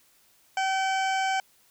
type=harmonic tone; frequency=767 Hz; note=G5; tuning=38 cents flat; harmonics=1 / 2 / 3 / 4 / 6 / 7 / 8 / 9 / 10; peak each=-25 / -31 / -34 / -37 / -46 / -43 / -45 / -47 / -45 dBFS; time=0.57-1.4 s; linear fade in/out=2 ms; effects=white hiss -62 dBFS RMS until 1.7 s